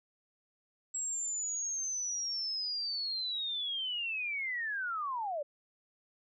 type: linear sweep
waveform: sine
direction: down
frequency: 7700 to 552 Hz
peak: -33 dBFS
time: 0.94-5.43 s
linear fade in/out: 10 ms
effects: none